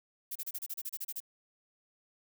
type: noise bursts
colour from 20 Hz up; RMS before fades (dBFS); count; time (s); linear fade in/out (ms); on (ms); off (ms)
violet; -38; 12; 0.31-1.203; 10; 46; 31
effects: none